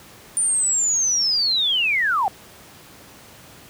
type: linear sweep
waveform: sine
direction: down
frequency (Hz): 9240 to 727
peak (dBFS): -17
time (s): 0.37-2.28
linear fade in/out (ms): 0
effects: pink hiss -45 dBFS RMS until 3.69 s + high-pass 80 Hz 12 dB/octave